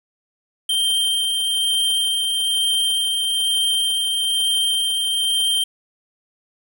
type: tone with tremolo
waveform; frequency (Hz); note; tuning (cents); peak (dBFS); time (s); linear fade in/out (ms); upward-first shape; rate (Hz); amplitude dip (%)
square; 3153; G7; +9; -17; 0.69-5.64; 5; sine; 1.1; 25
effects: 9-bit